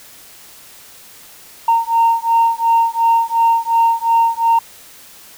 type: beating tone pair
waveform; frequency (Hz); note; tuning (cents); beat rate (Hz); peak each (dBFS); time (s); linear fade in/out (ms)
sine; 918 / 920.8; A#5 / A#5; -27 / -22; 2.8; -13; 1.68-4.59; 5
effects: tanh soft clip ceiling -6 dBFS + white hiss -41 dBFS RMS until 5.37 s